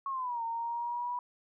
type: exponential two-way sweep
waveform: sine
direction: down then up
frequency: 1108.7 to 914 to 981 Hz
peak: -32 dBFS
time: 0.06-1.19 s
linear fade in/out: 2 ms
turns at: 0.43 s
effects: none